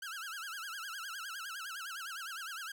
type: tone with vibrato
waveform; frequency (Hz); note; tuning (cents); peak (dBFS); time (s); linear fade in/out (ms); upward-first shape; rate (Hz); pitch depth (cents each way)
sawtooth; 1465; F#6; -18; -37; 0.02-2.72; 5; sine; 9.8; 210
effects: none